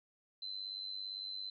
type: tone with amplitude modulation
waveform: sine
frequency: 4055 Hz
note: B7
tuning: 45 cents sharp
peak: -37 dBFS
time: 0.42-1.5 s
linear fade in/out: 5 ms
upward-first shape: sine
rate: 97.7 Hz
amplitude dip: 75%
effects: none